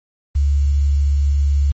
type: tone with quantisation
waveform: sine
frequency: 71 Hz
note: C#2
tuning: 42 cents sharp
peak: -12 dBFS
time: 0.35-1.72 s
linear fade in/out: 10 ms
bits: 7
effects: MP3 32 kbps